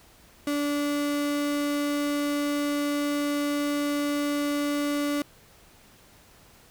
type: tone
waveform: 35% pulse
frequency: 289.8 Hz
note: D4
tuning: 23 cents flat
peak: -23 dBFS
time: 0.47-5.22 s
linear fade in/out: 2 ms
effects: pink hiss -55 dBFS RMS until 6.7 s